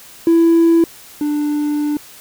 triangle tone pair in turn, 333 / 295.9 Hz, E4 / D4, +18 / +13 cents, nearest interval major second, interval 205 cents, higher first, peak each -5 / -13 dBFS, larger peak first, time 0.27-0.84 / 1.21-1.97 s, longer second, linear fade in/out 2 ms, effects tanh soft clip ceiling -4 dBFS + white hiss -40 dBFS RMS until 2.2 s

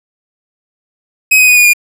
45% pulse tone with pitch steps, 2534 / 2506 / 2479 / 2452 / 2425 Hz, D#7 / D#7 / D#7 / D#7 / D#7, +31 / +12 / -7 / -26 / -45 cents, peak -4 dBFS, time 1.31-1.735 s, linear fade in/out 10 ms, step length 85 ms, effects none

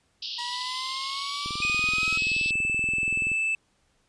white band-pass noise, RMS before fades -35 dBFS, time 0.22-2.51 s, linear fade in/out 5 ms, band 2800 to 5200 Hz, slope 96 dB/octave
sawtooth exponential sweep, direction up, 956 to 1318.5 Hz, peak -29 dBFS, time 0.38-2.18 s, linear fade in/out 10 ms
click train, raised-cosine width 3 ms, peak -26 dBFS, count 40, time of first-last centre 1.46-3.317 s, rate 21 Hz
triangle tone with pitch glide, 2490 to 2632 Hz, D#7 to E7, +1 to -3 cents, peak -22 dBFS, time 1.62-3.55 s, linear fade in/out 2 ms, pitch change +96 cents, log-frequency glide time 1.92-2.44 s
effects pink hiss -68 dBFS RMS until 4.08 s + resampled to 22050 Hz

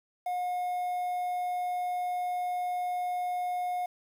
triangle tone, 720 Hz, F#5, 47 cents flat, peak -27 dBFS, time 0.26-3.86 s, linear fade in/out 5 ms, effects 9-bit

